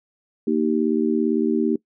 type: harmonic tone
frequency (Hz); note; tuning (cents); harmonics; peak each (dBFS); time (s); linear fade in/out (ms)
77.78; D#2; 0; 3 / 4 / 5; -21 / -22 / -23; 0.47-1.76; 5
effects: noise-tail reverb RT60 0.1 s tail -22 dB re dry